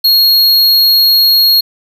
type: tone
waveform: square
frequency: 4292 Hz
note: C8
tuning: 43 cents sharp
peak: -6 dBFS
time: 0.04-1.61 s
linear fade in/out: 10 ms
effects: none